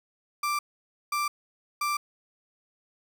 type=tone bursts; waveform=35% pulse; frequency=1177 Hz; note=D6; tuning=3 cents sharp; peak=-24 dBFS; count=3; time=0.43-1.97 s; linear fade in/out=5 ms; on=160 ms; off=530 ms; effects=none